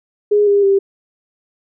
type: tone with pitch steps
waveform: sine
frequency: 414.5 / 403.9 / 393.5 Hz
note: G#4 / G#4 / G4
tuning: -3 / -48 / +7 cents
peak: -9 dBFS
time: 0.31-0.79 s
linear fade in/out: 10 ms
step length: 160 ms
effects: none